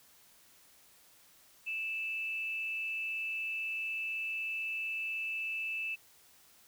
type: tone with amplitude modulation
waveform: sine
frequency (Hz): 2637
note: E7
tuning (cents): 0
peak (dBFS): -32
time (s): 1.66-5.96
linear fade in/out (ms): 20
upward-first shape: sine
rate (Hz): 236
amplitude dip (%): 40
effects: white hiss -62 dBFS RMS until 6.67 s